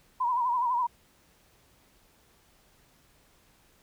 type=tone with vibrato; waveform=sine; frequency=980 Hz; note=B5; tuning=14 cents flat; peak=-24 dBFS; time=0.2-0.87 s; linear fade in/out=10 ms; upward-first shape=sine; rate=12 Hz; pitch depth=80 cents each way; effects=pink hiss -63 dBFS RMS until 3.82 s